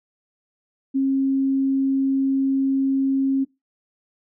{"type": "tone", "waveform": "sine", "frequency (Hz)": 270, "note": "C#4", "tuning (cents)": -45, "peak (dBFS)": -17, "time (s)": [0.94, 3.45], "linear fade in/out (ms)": 20, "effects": ["noise-tail reverb RT60 0.2 s tail -19 dB re dry"]}